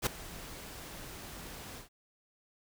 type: noise with ADSR envelope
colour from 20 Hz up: pink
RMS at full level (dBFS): -27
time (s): 0.02-1.89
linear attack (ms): 46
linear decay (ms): 5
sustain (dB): -19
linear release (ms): 120
effects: none